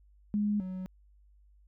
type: tone pair in turn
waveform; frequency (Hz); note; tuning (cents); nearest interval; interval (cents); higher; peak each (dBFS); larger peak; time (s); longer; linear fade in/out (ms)
sine / triangle; 207.7 / 185.74; G#3 / F#3; 0 / +7; major second; 193; first; -26 / -33; first; 0.34-0.6 / 0.6-0.86; neither; 0
effects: added 50 Hz sine -58 dBFS peak until 1.67 s